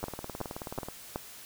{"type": "two click trains", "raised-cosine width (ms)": 1, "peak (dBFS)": [-23, -18], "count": [17, 4], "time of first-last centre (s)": [[0.03, 0.886], [0.04, 1.159]], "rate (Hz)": [18.7, 2.68], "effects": ["white hiss -48 dBFS RMS until 1.45 s"]}